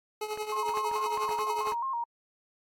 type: tone with tremolo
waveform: 25% pulse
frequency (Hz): 426.3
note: G#4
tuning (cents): +45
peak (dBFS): -26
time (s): 0.21-1.74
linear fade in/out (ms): 5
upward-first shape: triangle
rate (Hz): 11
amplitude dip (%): 75
type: clicks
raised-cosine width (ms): 0.5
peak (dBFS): -26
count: 9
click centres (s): 0.375 / 0.692 / 0.773 / 0.914 / 1.176 / 1.292 / 1.389 / 1.672 / 1.722
type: tone with vibrato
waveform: sine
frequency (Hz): 1001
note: B5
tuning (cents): +23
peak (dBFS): -29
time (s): 0.52-2.04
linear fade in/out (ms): 5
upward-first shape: square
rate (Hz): 4.6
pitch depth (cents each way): 110
effects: AAC 48 kbps